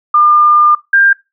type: tone pair in turn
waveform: sine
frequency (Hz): 1203 / 1595.9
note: D6 / G6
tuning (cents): +41 / +31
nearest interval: perfect fourth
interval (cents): 490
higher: second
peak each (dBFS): -5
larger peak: neither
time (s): 0.14-0.75 / 0.93-1.13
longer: first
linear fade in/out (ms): 5
effects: noise-tail reverb RT60 0.2 s tail -18 dB re dry